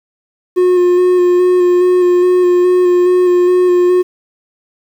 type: tone with vibrato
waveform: triangle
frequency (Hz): 359.4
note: F4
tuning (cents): +50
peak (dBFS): -5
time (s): 0.56-4.03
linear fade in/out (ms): 20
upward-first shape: square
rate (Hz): 2.4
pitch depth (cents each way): 15
effects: 7-bit